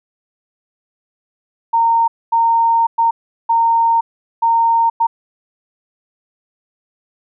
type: tone bursts at uneven times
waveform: sine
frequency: 920 Hz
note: A#5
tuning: 23 cents flat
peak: -10 dBFS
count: 6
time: 1.73-2.08 / 2.32-2.87 / 2.98-3.11 / 3.49-4.01 / 4.42-4.9 / 5-5.07 s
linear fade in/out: 10 ms
effects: none